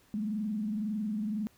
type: tone with frequency modulation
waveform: sine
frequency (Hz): 212.2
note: G#3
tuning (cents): +38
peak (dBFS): -30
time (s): 0.14-1.47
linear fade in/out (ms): 0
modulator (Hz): 21.9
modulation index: 0.63
effects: pink hiss -64 dBFS RMS until 1.57 s